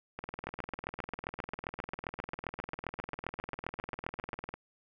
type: two click trains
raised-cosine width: 0.5 ms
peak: -24 / -21 dBFS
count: 88 / 30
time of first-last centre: 0.19-4.54 / 0.47-4.332 s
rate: 20 / 7.51 Hz
effects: none